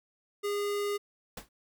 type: tone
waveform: square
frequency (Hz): 408.6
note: G#4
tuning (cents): -28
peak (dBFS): -30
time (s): 0.43-0.98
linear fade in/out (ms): 20
type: noise with exponential decay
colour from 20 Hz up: pink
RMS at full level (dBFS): -36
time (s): 1.37-1.49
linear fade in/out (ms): 5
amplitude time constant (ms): 26
effects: none